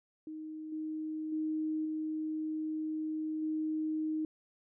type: tone with level steps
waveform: sine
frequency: 311.9 Hz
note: D#4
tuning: 4 cents sharp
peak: -40 / -35 / -31 / -33 / -31 dBFS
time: 0.27-4.25 s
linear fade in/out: 2 ms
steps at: 0.72 / 1.32 / 1.85 / 3.42 s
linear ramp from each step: 5 ms
effects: none